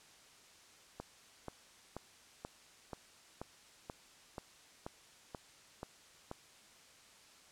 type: click train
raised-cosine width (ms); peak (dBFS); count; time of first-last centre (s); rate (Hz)
1; -28; 12; 1-6.314; 2.07
effects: white hiss -61 dBFS RMS until 7.51 s + low-pass 8000 Hz 12 dB/octave